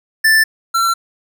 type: tone pair in turn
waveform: square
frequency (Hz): 1765 / 1353.7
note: A6 / E6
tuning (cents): +5 / +46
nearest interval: perfect fourth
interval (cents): 459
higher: first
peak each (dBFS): -9 / -13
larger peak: first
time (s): 0.24-0.44 / 0.74-0.94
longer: neither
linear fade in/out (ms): 10
effects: none